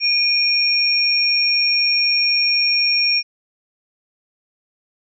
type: tone pair together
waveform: sine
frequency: 2428 / 5544 Hz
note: D#7 / F8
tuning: -43 / -14 cents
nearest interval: octave + major second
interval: 1429 cents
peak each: -18 / -16 dBFS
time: 0-3.23 s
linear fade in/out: 50 ms
effects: none